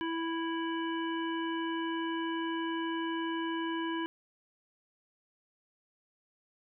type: harmonic tone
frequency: 329.6 Hz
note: E4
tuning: in tune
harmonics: 1 / 3 / 5 / 7 / 9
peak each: -33 / -38 / -41 / -50 / -44 dBFS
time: 0.01-4.06 s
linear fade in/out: 0 ms
effects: none

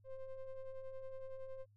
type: ring-modulated tone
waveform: triangle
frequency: 261.6 Hz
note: C4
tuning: in tune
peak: -39 dBFS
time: 0.04-1.66 s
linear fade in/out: 50 ms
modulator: 267 Hz
effects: added 103 Hz sine -65 dBFS peak until 1.76 s

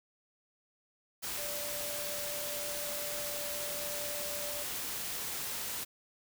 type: tone in noise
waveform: sine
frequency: 585 Hz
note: D5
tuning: 7 cents flat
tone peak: -42 dBFS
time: 1.37-4.64 s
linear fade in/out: 20 ms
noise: white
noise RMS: -38 dBFS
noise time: 1.22-5.85 s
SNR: -7 dB
effects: none

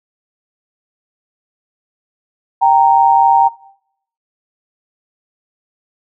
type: tone pair together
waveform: sine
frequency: 784 / 928.1 Hz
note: G5 / A#5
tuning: 0 / -8 cents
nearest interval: minor third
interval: 292 cents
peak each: -10 dBFS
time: 2.61-3.49 s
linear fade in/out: 20 ms
effects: noise-tail reverb RT60 0.7 s tail -19 dB re dry

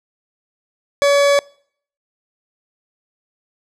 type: tone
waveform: 40% pulse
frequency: 567 Hz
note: C#5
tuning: 39 cents sharp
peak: -10 dBFS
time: 1.02-1.39 s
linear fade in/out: 0 ms
effects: noise-tail reverb RT60 0.6 s tail -25 dB re dry + low-pass 8000 Hz 12 dB/octave

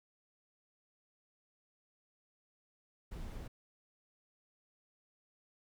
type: noise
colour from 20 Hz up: brown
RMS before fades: -44 dBFS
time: 3.11-3.48 s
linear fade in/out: 10 ms
effects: none

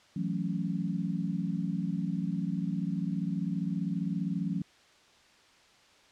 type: chord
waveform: sine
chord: F# minor seventh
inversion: third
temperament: equal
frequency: 164.81 / 185 / 220 / 277.2 Hz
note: E3 / F#3 / A3 / C#4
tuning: 0 / 0 / 0 / 0 cents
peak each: -34 / -32 / -38 / -38 dBFS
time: 0.16-4.62 s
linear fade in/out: 5 ms
effects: white hiss -60 dBFS RMS until 6.11 s + low-pass 5000 Hz 12 dB/octave

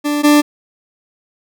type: tone pair in turn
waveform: 40% pulse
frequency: 293.7 / 295 Hz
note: D4 / D4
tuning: 0 / +8 cents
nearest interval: unison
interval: 8 cents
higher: second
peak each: -14 / -6 dBFS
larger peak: second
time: 0.04-0.23 / 0.23-0.42 s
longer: neither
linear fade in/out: 20 ms
effects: none

